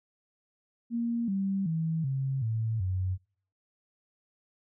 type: tone with pitch steps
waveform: sine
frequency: 234.2 / 194.68 / 161.82 / 134.51 / 111.81 / 92.94 Hz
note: A#3 / G3 / E3 / C3 / A2 / F#2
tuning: +8 / -12 / -32 / +48 / +28 / +8 cents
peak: -27 dBFS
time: 0.9-3.18 s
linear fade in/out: 50 ms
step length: 380 ms
effects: noise-tail reverb RT60 0.5 s tail -25 dB re dry